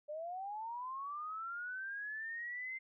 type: linear sweep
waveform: sine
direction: up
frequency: 583 to 2093 Hz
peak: -40 dBFS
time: 0.08-2.79 s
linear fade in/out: 20 ms
effects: none

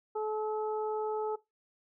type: harmonic tone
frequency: 430.4 Hz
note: A4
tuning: 38 cents flat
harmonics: 1 / 2 / 3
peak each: -32 / -37 / -44 dBFS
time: 0.15-1.36 s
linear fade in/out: 10 ms
effects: noise-tail reverb RT60 0.2 s tail -20 dB re dry

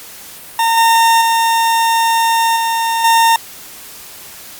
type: tone with level steps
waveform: 40% pulse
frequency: 914 Hz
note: A#5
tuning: 34 cents flat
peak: -10 / -7 / -10 / -13 / -7 dBFS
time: 0.59-3.36 s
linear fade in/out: 2 ms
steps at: 0.77 / 1.21 / 2.56 / 3.04 s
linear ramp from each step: 5 ms
effects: white hiss -34 dBFS RMS until 4.59 s + Opus 48 kbps

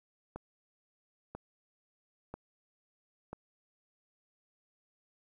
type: click train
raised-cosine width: 1 ms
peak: -27 dBFS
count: 4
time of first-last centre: 0.36-3.33 s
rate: 1.01 Hz
effects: 11-bit

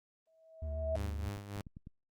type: tone with exponential growth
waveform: sine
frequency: 646 Hz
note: E5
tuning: 35 cents flat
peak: -30 dBFS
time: 0.27-0.96 s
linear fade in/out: 2 ms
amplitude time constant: 150 ms
type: tone with vibrato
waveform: triangle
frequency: 74.6 Hz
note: D2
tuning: 28 cents sharp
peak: -34 dBFS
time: 0.62-1.29 s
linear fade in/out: 5 ms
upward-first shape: sine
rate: 7.1 Hz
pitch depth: 42 cents each way
type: tone with tremolo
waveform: sawtooth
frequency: 101.2 Hz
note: G#2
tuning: 44 cents flat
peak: -34 dBFS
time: 0.95-1.61 s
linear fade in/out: 0 ms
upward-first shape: sine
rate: 3.5 Hz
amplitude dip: 65%
type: clicks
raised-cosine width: 5 ms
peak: -35 dBFS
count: 5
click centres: 1.371 / 1.569 / 1.668 / 1.769 / 1.871 s
effects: Opus 32 kbps

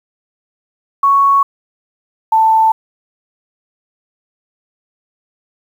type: tone pair in turn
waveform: sine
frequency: 1111 / 885.9 Hz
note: C#6 / A5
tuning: +4 / +12 cents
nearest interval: major third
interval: 392 cents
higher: first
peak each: -7 dBFS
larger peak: neither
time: 1.03-1.43 / 2.32-2.72 s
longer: neither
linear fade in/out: 5 ms
effects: 7-bit

